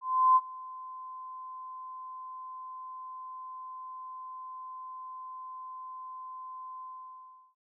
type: tone with ADSR envelope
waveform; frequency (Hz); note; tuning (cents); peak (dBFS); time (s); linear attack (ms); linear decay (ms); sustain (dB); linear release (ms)
sine; 1031; C6; -26; -17; 0.01-7.55; 350; 41; -23; 740
effects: none